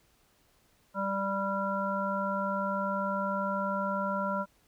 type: harmonic tone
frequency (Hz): 196.3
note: G3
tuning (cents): +3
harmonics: 1 / 3 / 5 / 7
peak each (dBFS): -34 / -34 / -34 / -34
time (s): 0.94-4.46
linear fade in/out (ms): 50
effects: pink hiss -67 dBFS RMS until 4.67 s